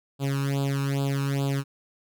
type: tone with flanger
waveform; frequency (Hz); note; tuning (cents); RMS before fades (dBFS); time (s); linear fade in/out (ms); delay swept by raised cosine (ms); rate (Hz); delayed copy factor
sawtooth; 138.59; C#3; 0; -26; 0.19-1.64; 50; 0.25 to 0.77; 2.4; +1
effects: none